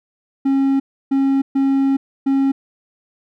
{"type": "tone bursts at uneven times", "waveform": "triangle", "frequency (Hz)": 272, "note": "C#4", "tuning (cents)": -33, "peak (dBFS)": -11, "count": 4, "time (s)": [[0.45, 0.8], [1.11, 1.42], [1.55, 1.97], [2.26, 2.52]], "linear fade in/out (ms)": 10, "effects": []}